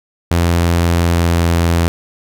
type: tone with pitch glide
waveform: sawtooth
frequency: 85.4 to 84.66 Hz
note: F2 to E2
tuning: -38 to +47 cents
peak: -7 dBFS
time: 0.31-1.88 s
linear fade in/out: 0 ms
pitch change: -15 cents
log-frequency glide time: 0.98-1.46 s
effects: none